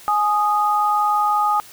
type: tone pair together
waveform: sine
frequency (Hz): 837 / 1240.8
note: G#5 / D#6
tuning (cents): +13 / -5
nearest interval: perfect fifth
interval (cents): 682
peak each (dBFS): -18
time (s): 0.08-1.6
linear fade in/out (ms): 0
effects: white hiss -43 dBFS RMS until 1.72 s